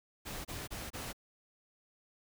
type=noise bursts; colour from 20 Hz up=pink; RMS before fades=-42 dBFS; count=4; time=0.25-1.131 s; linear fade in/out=20 ms; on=200 ms; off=27 ms; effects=none